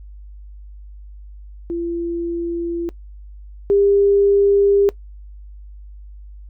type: tone pair in turn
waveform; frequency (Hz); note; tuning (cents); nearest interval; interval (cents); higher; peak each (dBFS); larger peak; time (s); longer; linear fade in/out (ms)
sine; 340.2 / 401.1; F4 / G4; -45 / +40; minor third; 285; second; -20 / -11; second; 1.7-2.89 / 3.7-4.89; neither; 0
effects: noise-tail reverb RT60 0.1 s tail -20 dB re dry + added 50 Hz sine -35 dBFS peak until 6.49 s